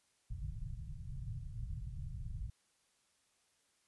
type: low-pass noise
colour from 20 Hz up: pink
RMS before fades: -43 dBFS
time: 0.3-2.5 s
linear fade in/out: 5 ms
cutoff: 150 Hz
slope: 48 dB/octave
effects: white hiss -75 dBFS RMS until 3.87 s + resampled to 24000 Hz